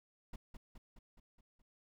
brown noise with echo, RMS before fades -45 dBFS, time 0.33-0.36 s, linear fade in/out 5 ms, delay 210 ms, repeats 6, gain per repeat -4 dB, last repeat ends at 1.62 s, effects none

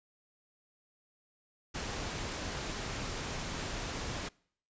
pink noise, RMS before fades -38 dBFS, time 1.74-4.29 s, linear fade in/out 10 ms, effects noise-tail reverb RT60 0.6 s tail -25 dB re dry + resampled to 16000 Hz

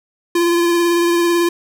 square tone with vibrato, 343.6 Hz, F4, 28 cents flat, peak -13 dBFS, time 0.35-1.49 s, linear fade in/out 5 ms, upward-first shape triangle, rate 18 Hz, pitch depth 23 cents each way, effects none

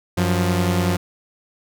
sawtooth tone pair together, 93.39 / 176.3 Hz, F#2 / F3, +17 / +17 cents, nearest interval major seventh, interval 1100 cents, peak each -16 dBFS, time 0.17-0.97 s, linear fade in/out 10 ms, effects none

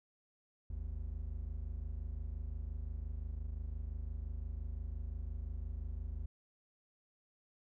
triangle tone pair together, 51.63 / 77.4 Hz, G#1 / D#2, -9 / -9 cents, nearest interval perfect fifth, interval 700 cents, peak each -39 / -40 dBFS, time 0.7-6.26 s, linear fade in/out 5 ms, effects none

